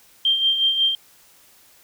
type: tone with tremolo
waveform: sine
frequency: 3168 Hz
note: G7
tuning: 18 cents sharp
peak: -14 dBFS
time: 0.25-0.95 s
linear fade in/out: 2 ms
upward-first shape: sine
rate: 5.5 Hz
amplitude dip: 55%
effects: white hiss -53 dBFS RMS until 1.83 s